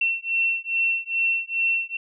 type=beating tone pair; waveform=sine; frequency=2706 / 2708.4 Hz; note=E7 / E7; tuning=+45 / +46 cents; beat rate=2.4 Hz; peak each=-24 / -24 dBFS; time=0.01-1.97 s; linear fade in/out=5 ms; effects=none